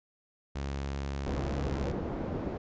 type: tone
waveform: sawtooth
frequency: 69.3 Hz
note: C#2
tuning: in tune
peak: -29 dBFS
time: 0.55-1.92 s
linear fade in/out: 10 ms
type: low-pass noise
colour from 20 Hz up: white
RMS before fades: -35 dBFS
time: 1.26-2.58 s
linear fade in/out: 10 ms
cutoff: 410 Hz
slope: 12 dB/octave
effects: resampled to 16000 Hz